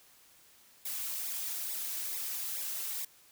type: noise with flanger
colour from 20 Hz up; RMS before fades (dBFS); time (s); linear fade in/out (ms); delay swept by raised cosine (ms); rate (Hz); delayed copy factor
blue; -37; 0.85-3.05; 5; 0.66 to 5.56; 2.3; -0.85
effects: white hiss -61 dBFS RMS until 3.31 s